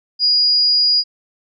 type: tone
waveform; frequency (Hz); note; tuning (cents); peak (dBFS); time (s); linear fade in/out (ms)
sine; 4884; D#8; -33; -11; 0.19-1.04; 50
effects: none